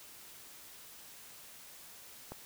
click, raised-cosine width 1 ms, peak -28 dBFS, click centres 2.32 s, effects white hiss -53 dBFS RMS until 2.45 s

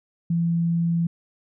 sine tone, 168.6 Hz, E3, 39 cents sharp, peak -19 dBFS, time 0.3-1.07 s, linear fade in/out 5 ms, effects none

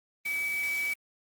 sine tone in noise, 2288 Hz, D7, 46 cents flat, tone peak -28 dBFS, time 0.25-0.94 s, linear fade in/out 10 ms, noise white, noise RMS -42 dBFS, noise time 0.25-0.94 s, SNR +11 dB, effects Opus 24 kbps

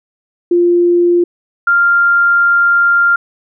sine tone pair in turn, 348.6 / 1394.4 Hz, F4 / F6, -3 / -3 cents, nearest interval 2 octaves, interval 2400 cents, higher second, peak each -7 dBFS, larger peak neither, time 0.51-1.24 / 1.67-3.16 s, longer second, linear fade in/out 5 ms, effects none

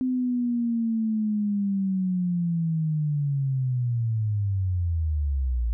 sine linear sweep, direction down, 257.8 to 55.4 Hz, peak -22 dBFS, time 0.01-5.73 s, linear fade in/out 0 ms, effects none

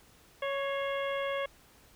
harmonic tone with a mistuned harmonic, 554.4 Hz, C#5, in tune, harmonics 1 / 2 / 3 / 4 / 5 / 6, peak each -32 / -38 / -41 / -41 / -45 / -45 dBFS, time 0.42-1.46 s, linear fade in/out 5 ms, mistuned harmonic 4, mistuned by -57 cents, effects pink hiss -60 dBFS RMS until 1.95 s

